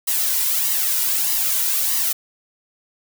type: noise with flanger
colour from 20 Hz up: blue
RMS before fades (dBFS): -20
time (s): 0.07-2.13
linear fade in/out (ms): 10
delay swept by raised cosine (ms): 1 to 2.1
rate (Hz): 1.6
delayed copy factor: +0.65
effects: none